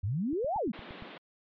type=exponential two-way sweep; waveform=sine; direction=up then down; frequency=87.31 to 906 to 181.4 Hz; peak=-28 dBFS; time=0.03-0.72 s; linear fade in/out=10 ms; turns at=0.57 s
type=click train; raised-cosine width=5 ms; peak=-34 dBFS; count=7; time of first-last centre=0.33-1.024 s; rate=8.65 Hz
type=band-pass noise; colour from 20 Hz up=pink; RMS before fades=-47 dBFS; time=0.73-1.18 s; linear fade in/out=5 ms; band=180 to 3800 Hz; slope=48 dB/octave
effects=MP3 96 kbps